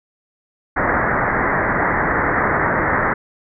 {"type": "low-pass noise", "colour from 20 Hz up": "white", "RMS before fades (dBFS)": -18, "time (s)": [0.76, 3.14], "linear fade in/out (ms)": 10, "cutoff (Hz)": 2000, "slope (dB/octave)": 96, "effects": []}